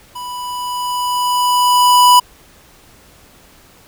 square tone with level ramp, 987.8 Hz, B5, in tune, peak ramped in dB -26 to -5 dBFS, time 0.15-2.2 s, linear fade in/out 10 ms, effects pink hiss -46 dBFS RMS until 3.87 s

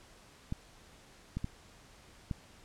clicks, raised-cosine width 5 ms, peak -22 dBFS, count 4, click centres 0.524 / 1.37 / 1.444 / 2.312 s, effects pink hiss -58 dBFS RMS until 2.64 s + low-pass 9000 Hz 12 dB/octave

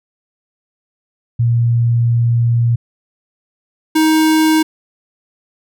sine / square tone pair in turn, 117.9 / 314.8 Hz, A#2 / D#4, +20 / +20 cents, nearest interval octave + perfect fourth, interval 1700 cents, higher second, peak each -10 dBFS, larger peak neither, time 1.39-2.76 / 3.95-4.63 s, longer first, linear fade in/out 10 ms, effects none

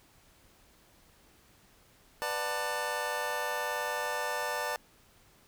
25% pulse chord, B minor seventh, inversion none, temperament just, 493.9 / 592.7 / 740.8 / 889 Hz, B4 / D5 / F#5 / A5, 0 / +16 / +2 / +18 cents, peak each -35 / -33 / -38 / -32 dBFS, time 2.22-4.76 s, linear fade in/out 0 ms, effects pink hiss -62 dBFS RMS until 5.47 s

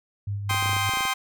sine tone with tremolo, 101.1 Hz, G#2, 46 cents flat, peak -25 dBFS, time 0.27-0.9 s, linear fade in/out 5 ms, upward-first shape sine, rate 5.1 Hz, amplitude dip 40%
20% pulse chord, C minor, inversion second, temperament just, 784.9 / 1046.5 / 1255.8 Hz, G5 / C6 / Eb6, +2 / 0 / +16 cents, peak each -24 / -21 / -26 dBFS, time 0.49-1.14 s, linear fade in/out 10 ms
clicks, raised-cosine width 2 ms, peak -25 dBFS, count 12, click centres 0.51 / 0.545 / 0.626 / 0.659 / 0.694 / 0.732 / 0.766 / 0.892 / 0.937 / 0.972 / 1.007 / 1.053 s
effects none

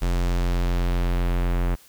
square tone with low-pass filter sweep, 43.94 Hz, F1, 11 cents sharp, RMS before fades -22 dBFS, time 0.01-1.76 s, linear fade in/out 20 ms, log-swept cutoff 8800 to 2200 Hz, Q 0.84, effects white hiss -52 dBFS RMS until 1.88 s

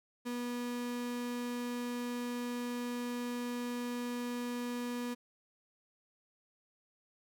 35% pulse tone, 242.9 Hz, B3, 29 cents flat, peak -34 dBFS, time 0.25-5.15 s, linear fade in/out 20 ms, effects none

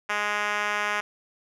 5% pulse tone with band-pass filter, 207.7 Hz, G#3, in tune, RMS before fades -27 dBFS, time 0.09-1.01 s, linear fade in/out 10 ms, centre 1600 Hz, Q 0.75, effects none

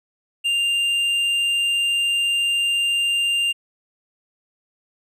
sine tone with tanh clipping, 2794 Hz, F7, in tune, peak -19 dBFS, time 0.44-3.53 s, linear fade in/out 20 ms, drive 7 dB, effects resampled to 32000 Hz

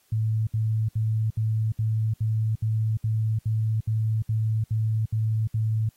sine tone bursts, 110 Hz, A2, in tune, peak -21 dBFS, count 14, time 0.12-5.891 s, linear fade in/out 5 ms, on 350 ms, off 67 ms, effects white hiss -64 dBFS RMS until 5.96 s + AAC 48 kbps

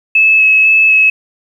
sine tone with vibrato, 2592 Hz, E7, 30 cents flat, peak -5 dBFS, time 0.15-1.1 s, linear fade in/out 5 ms, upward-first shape square, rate 2 Hz, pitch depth 9 cents each way, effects 7-bit

